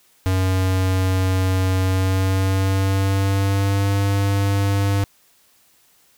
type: tone with pitch glide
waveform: square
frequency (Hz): 93.8 to 99.38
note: F#2 to G2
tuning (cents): +24 to +24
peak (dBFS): -17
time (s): 0.26-5.04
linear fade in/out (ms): 0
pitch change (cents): +100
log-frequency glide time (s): 1.82-3.9
effects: white hiss -57 dBFS RMS until 6.17 s